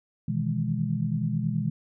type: chord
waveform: sine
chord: E major seventh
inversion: second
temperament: equal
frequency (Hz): 123.47 / 155.56 / 164.81 / 207.7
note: B2 / D#3 / E3 / G#3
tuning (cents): 0 / 0 / 0 / 0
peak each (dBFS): -30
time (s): 0.28-1.7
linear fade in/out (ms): 5
effects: none